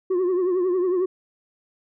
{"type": "tone with vibrato", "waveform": "sine", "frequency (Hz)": 364.1, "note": "F#4", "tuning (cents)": -28, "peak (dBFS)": -16, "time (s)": [0.1, 1.06], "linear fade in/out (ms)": 10, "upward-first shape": "triangle", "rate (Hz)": 11, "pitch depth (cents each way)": 91, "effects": ["tanh soft clip ceiling -18 dBFS"]}